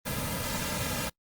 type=noise with comb filter; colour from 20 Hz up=pink; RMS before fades=-32 dBFS; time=0.05-1.1 s; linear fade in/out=20 ms; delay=2.7 ms; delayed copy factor=-0.95; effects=noise-tail reverb RT60 0.1 s tail -25 dB re dry + Opus 32 kbps